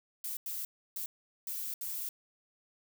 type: noise bursts at uneven times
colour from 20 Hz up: violet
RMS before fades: -38 dBFS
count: 5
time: 0.24-0.37 / 0.46-0.65 / 0.96-1.06 / 1.47-1.74 / 1.81-2.09 s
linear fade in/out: 2 ms
effects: none